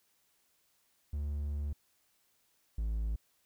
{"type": "tone pair in turn", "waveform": "triangle", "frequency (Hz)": [72.9, 54.61], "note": ["D2", "A1"], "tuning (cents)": [-12, -12], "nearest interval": "perfect fourth", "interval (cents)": 500, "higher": "first", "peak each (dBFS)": [-31, -29], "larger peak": "second", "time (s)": [[1.13, 1.73], [2.78, 3.16]], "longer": "first", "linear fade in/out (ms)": 5, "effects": ["white hiss -73 dBFS RMS until 3.45 s"]}